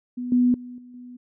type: tone with level steps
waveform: sine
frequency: 246.9 Hz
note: B3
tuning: in tune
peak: -27 / -15 / -35 / -42 / -38 dBFS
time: 0.17-1.17 s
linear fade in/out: 10 ms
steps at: 0.32 / 0.54 / 0.78 / 0.94 s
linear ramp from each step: 2 ms
effects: none